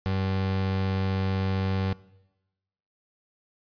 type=tone; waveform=30% pulse; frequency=95.6 Hz; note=G2; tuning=43 cents flat; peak=-22 dBFS; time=0.06-1.93 s; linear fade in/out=0 ms; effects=noise-tail reverb RT60 1.0 s tail -21 dB re dry + resampled to 11025 Hz